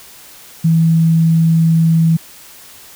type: tone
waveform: sine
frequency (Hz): 163.4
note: E3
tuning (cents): -15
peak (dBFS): -8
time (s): 0.64-2.17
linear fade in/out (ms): 10
effects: white hiss -39 dBFS RMS until 2.95 s

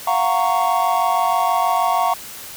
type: chord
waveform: triangle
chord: Gb major seventh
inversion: third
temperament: just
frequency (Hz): 693.7 / 740 / 925 / 1110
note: F5 / Gb5 / Bb5 / Db6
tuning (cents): -12 / 0 / -14 / +2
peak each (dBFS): -19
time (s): 0.07-2.14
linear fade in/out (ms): 5
effects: white hiss -35 dBFS RMS until 2.56 s

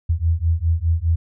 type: beating tone pair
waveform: sine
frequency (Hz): 80.5 / 85.4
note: E2 / F2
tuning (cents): -41 / -38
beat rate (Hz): 4.9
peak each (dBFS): -19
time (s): 0.09-1.16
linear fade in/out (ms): 10
effects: none

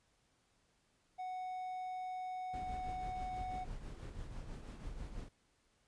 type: tone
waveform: triangle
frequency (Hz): 740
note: F#5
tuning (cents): 0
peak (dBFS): -38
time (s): 1.18-3.65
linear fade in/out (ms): 20
type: noise with tremolo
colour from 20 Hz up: brown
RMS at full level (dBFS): -44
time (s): 2.53-5.29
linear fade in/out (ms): 10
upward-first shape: triangle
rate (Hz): 6.1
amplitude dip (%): 55
effects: pink hiss -75 dBFS RMS until 5.87 s + resampled to 22050 Hz

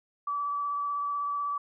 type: tone with vibrato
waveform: sine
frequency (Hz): 1152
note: D6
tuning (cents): -34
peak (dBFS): -28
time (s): 0.27-1.58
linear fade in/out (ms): 5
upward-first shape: sine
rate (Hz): 16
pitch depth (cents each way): 11
effects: none

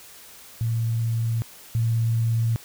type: tone pair in turn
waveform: sine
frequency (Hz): 114.6 / 114.6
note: A#2 / A#2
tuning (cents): -29 / -29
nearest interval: unison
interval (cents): 0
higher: neither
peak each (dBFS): -21 / -19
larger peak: second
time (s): 0.61-1.42 / 1.75-2.56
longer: neither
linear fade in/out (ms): 0
effects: white hiss -46 dBFS RMS until 2.64 s

